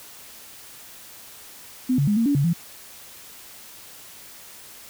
sine tone with pitch steps, 254.4 / 141.2 / 206.8 / 229.2 / 285.6 / 140.5 / 169.3 Hz, C4 / C#3 / G#3 / A#3 / D4 / C#3 / E3, -48 / +32 / -7 / -29 / -48 / +24 / +46 cents, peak -17 dBFS, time 1.89-2.534 s, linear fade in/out 10 ms, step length 92 ms, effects white hiss -44 dBFS RMS until 4.89 s

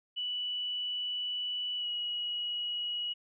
sine tone with pitch glide, 2960 to 2911 Hz, F#7 to F#7, 0 to -29 cents, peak -32 dBFS, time 0.16-3.14 s, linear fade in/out 20 ms, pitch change -29 cents, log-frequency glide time 1.77-1.87 s, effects none

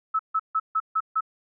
sine tone bursts, 1301 Hz, E6, 23 cents flat, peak -20 dBFS, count 6, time 0.14-1.208 s, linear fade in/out 10 ms, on 53 ms, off 150 ms, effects none

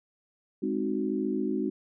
sine chord, Ab dominant seventh, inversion none, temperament equal with one note detuned, 207.7 / 261.6 / 309.5 / 370 Hz, Ab3 / C4 / Eb4 / Gb4, 0 / 0 / -9 / 0 cents, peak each -32 dBFS, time 0.62-1.7 s, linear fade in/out 10 ms, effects none

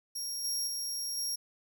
25% pulse tone with level steps, 5590 Hz, F8, 1 cent sharp, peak -30 / -26 / -29 / -27 dBFS, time 0.15-1.36 s, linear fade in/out 10 ms, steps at 0.44 / 0.67 / 1.17 s, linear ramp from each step 5 ms, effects none

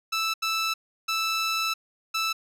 15% pulse tone bursts at uneven times, 1318.5 Hz, E6, in tune, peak -18 dBFS, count 4, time 0.12-0.34 / 0.42-0.74 / 1.08-1.74 / 2.14-2.33 s, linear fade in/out 10 ms, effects low-pass 11000 Hz 12 dB/octave

